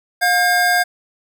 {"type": "tone pair together", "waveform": "square", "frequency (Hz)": [713.4, 1608], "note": ["F5", "G6"], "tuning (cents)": [37, 44], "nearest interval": "octave + major second", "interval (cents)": 1407, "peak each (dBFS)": [-17, -16], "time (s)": [0.21, 0.84], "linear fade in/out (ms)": 20, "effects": []}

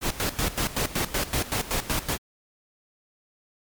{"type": "noise with tremolo", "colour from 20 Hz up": "pink", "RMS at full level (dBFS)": -25, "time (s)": [0.01, 2.18], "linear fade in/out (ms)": 50, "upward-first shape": "square", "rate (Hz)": 5.3, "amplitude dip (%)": 80, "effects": ["MP3 96 kbps"]}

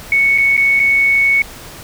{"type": "tone with dropouts", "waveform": "sine", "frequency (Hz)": 2217, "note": "C#7", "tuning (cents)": 0, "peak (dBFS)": -9, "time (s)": [0.12, 1.42], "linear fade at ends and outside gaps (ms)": 2, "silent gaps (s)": [[0.379, 0.383], [0.568, 0.576], [0.795, 0.799]], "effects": ["pink hiss -34 dBFS RMS until 1.83 s"]}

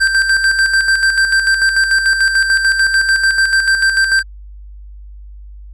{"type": "tone with tremolo", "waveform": "square", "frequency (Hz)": 1568, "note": "G6", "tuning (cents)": 0, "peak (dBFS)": -9, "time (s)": [0, 4.23], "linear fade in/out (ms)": 20, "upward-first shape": "square", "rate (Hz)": 6.8, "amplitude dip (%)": 50, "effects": ["added 50 Hz sine -31 dBFS peak until 5.73 s", "low-pass 8000 Hz 12 dB/octave"]}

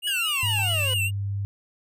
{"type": "tone with vibrato", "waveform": "square", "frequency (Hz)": 2794, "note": "F7", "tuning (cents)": 0, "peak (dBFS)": -24, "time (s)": [0.02, 1.11], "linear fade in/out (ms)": 50, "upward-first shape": "triangle", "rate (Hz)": 4.7, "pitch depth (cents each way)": 100}
{"type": "exponential sweep", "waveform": "sawtooth", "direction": "down", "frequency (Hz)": [1691, 493.9], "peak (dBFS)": -28, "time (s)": [0.07, 0.94], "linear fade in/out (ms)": 5}
{"type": "tone with pitch glide", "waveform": "sine", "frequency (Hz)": [103, 99.78], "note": ["G#2", "G2"], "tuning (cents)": [-14, 31], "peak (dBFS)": -25, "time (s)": [0.43, 1.45], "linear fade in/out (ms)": 0, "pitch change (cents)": -55, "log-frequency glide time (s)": [0.62, 0.79]}
{"type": "tone with exponential decay", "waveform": "triangle", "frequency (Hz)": 879, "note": "A5", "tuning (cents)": -2, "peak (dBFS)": -29, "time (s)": [0.59, 0.78], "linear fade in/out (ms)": 0, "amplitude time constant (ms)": 40}
{"effects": []}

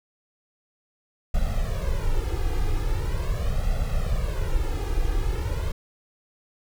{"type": "noise with flanger", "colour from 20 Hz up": "brown", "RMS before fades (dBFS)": -24, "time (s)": [1.34, 5.72], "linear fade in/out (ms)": 5, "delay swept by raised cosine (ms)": [1.5, 2.47], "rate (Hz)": 0.41, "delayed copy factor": 0.95, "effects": []}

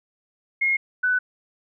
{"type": "tone pair in turn", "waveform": "sine", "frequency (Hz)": [2150, 1495.8], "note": ["C7", "F#6"], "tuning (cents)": [47, 18], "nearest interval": "tritone", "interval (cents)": 629, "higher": "first", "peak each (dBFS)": -18, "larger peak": "neither", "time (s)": [[0.61, 0.77], [1.03, 1.19]], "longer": "neither", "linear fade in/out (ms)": 10, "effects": []}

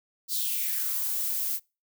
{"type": "noise with high-pass filter sweep", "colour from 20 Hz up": "violet", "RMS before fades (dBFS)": -29, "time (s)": [0.28, 1.6], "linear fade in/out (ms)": 50, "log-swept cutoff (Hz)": [4600, 280], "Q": 4, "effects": ["noise-tail reverb RT60 0.3 s tail -26 dB re dry"]}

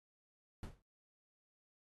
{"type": "noise with exponential decay", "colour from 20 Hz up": "brown", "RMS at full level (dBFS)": -40, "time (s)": [0.63, 0.82], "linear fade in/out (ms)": 2, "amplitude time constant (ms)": 41, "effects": ["AAC 32 kbps"]}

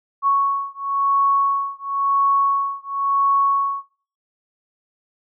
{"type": "beating tone pair", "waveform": "sine", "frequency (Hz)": [1108.7, 1109.66], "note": ["C#6", "C#6"], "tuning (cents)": [0, 1], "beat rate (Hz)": 0.96, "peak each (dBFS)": -19, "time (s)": [0.22, 3.84], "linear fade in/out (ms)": 50, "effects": ["noise-tail reverb RT60 0.4 s tail -17 dB re dry"]}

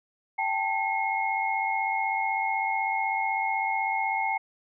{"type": "tone cluster", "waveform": "sine", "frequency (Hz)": [786, 882, 2161], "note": ["G5", "A5", "C#7"], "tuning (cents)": [4, 4, -45], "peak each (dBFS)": -29, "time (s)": [0.38, 4.38], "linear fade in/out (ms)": 10, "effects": []}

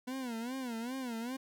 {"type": "tone with vibrato", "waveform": "40% pulse", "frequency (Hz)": 244.8, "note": "B3", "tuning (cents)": -15, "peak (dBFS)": -36, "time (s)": [0.07, 1.37], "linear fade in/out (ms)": 10, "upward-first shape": "sine", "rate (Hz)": 2.5, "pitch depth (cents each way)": 150, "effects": []}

